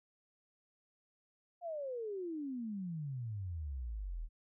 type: exponential sweep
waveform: sine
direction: down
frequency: 714 to 37 Hz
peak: -38 dBFS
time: 1.61-4.29 s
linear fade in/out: 50 ms
effects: none